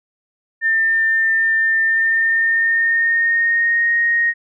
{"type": "tone with pitch glide", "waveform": "sine", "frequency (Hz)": [1799, 1866.7], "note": ["A6", "A#6"], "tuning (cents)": [38, 2], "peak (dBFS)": -13, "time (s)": [0.61, 4.34], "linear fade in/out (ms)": 50, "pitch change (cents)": 64, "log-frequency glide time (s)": [1.79, 3.95], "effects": []}